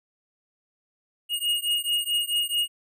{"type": "beating tone pair", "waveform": "square", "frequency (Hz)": [2863, 2867.6], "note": ["F7", "F7"], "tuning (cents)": [42, 45], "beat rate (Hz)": 4.6, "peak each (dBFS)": -27, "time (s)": [1.29, 2.68], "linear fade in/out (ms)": 50, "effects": []}